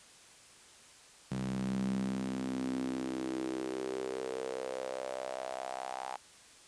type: tone with high-pass filter sweep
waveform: sawtooth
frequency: 64.9 Hz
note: C2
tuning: 13 cents flat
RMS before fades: -37 dBFS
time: 1.31-6.17 s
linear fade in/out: 0 ms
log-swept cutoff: 160 to 820 Hz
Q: 5.8
effects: white hiss -57 dBFS RMS until 6.67 s + resampled to 22050 Hz